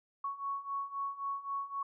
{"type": "beating tone pair", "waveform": "sine", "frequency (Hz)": [1108.7, 1112.5], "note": ["C#6", "C#6"], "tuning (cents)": [0, 6], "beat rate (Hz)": 3.8, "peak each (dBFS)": [-40, -37], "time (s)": [0.24, 1.83], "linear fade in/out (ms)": 5, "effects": []}